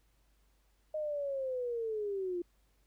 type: linear sweep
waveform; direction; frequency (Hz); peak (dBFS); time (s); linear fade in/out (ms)
sine; down; 622.3 to 343.5; -33; 0.94-2.42; 5
effects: added 50 Hz sine -68 dBFS peak until 2.86 s + pink hiss -75 dBFS RMS until 2.86 s